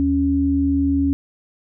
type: tone pair together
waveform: sine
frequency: 77.45 / 277.2 Hz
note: D#2 / C#4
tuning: -7 / 0 cents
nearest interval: octave + minor seventh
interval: 2207 cents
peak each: -22 / -16 dBFS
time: 0-1.13 s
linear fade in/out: 0 ms
effects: none